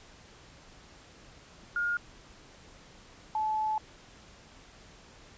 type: tone pair in turn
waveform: sine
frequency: 1422 / 864.7 Hz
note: F6 / A5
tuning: +31 / -30 cents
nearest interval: major sixth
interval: 861 cents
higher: first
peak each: -27 dBFS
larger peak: neither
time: 1.76-1.97 / 3.35-3.78 s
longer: second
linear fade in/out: 2 ms
effects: pink hiss -54 dBFS RMS until 5.37 s + resampled to 16000 Hz